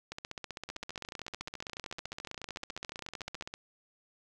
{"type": "two click trains", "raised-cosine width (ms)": 0.2, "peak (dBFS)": [-22, -24], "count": [54, 39], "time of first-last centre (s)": [[0.12, 3.539], [0.69, 3.424]], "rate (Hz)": [15.5, 13.9], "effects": []}